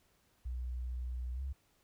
sine tone with pitch glide, 61.74 to 67.33 Hz, B1 to C#2, 0 to -50 cents, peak -36 dBFS, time 0.45-1.53 s, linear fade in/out 10 ms, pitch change +150 cents, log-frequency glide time 1.35-1.41 s, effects pink hiss -72 dBFS RMS until 1.83 s

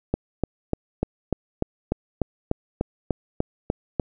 click train, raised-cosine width 2 ms, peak -8 dBFS, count 14, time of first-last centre 0.14-3.998 s, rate 3.37 Hz, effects none

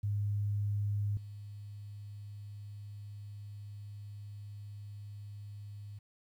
sine tone with level steps, 102.6 Hz, G#2, 21 cents flat, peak -30 / -43 dBFS, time 0.03-5.99 s, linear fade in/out 10 ms, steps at 1.17 s, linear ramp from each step 2 ms, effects 11-bit

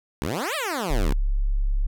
10% pulse exponential two-way sweep, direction up then down, 60.7 to 664 to 60.7 Hz, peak -17 dBFS, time 0.22-1.13 s, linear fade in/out 0 ms, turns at 0.55 s
sine tone, 34.65 Hz, C#1, in tune, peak -19 dBFS, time 0.9-1.87 s, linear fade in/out 10 ms
effects none

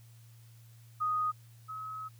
sine tone pair in turn, 1244.5 / 1280.2 Hz, D#6 / D#6, 0 / +49 cents, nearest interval unison, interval 49 cents, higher second, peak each -28 / -38 dBFS, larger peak first, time 1-1.32 / 1.68-2.09 s, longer second, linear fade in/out 20 ms, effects added 115 Hz sine -53 dBFS peak until 2.19 s + white hiss -65 dBFS RMS until 2.19 s

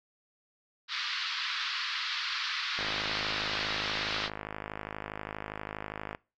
white band-pass noise, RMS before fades -34 dBFS, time 0.88-4.3 s, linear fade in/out 50 ms, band 1100 to 4700 Hz, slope 48 dB/octave
click train, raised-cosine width 0.5 ms, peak -21 dBFS, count 177, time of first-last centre 2.79-6.149 s, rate 52.4 Hz
effects noise-tail reverb RT60 0.3 s tail -23 dB re dry + AAC 64 kbps

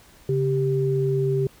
sine tone pair together, 138.56 / 391.9 Hz, C#3 / G4, 0 / 0 cents, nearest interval octave + tritone, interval 1800 cents, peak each -22 dBFS, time 0.29-1.47 s, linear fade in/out 2 ms, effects pink hiss -52 dBFS RMS until 1.6 s

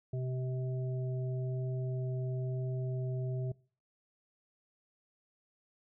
harmonic tone, 128.5 Hz, C3, 31 cents flat, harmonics 1 / 3 / 5, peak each -33 / -43 / -47 dBFS, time 0.13-3.52 s, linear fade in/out 5 ms, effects noise-tail reverb RT60 0.4 s tail -22 dB re dry

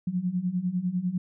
sine beating tone pair, 174.61 / 184.61 Hz, F3 / F#3, 0 / -4 cents, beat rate 10 Hz, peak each -30 / -27 dBFS, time 0.07-1.18 s, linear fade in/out 5 ms, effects none

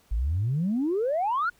sine exponential sweep, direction up, 49 to 1480 Hz, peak -22 dBFS, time 0.11-1.5 s, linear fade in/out 10 ms, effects tanh soft clip ceiling -19 dBFS + pink hiss -62 dBFS RMS until 1.59 s

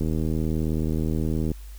click train, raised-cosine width 3 ms, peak -14 dBFS, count 120, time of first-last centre 0.01-1.516 s, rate 79 Hz, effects added 50 Hz sine -37 dBFS peak until 1.78 s + white hiss -53 dBFS RMS until 1.78 s

